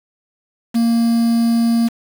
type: tone with quantisation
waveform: triangle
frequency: 231.8 Hz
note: A#3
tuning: 10 cents flat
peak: -10 dBFS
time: 0.74-1.89 s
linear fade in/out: 20 ms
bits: 5
effects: none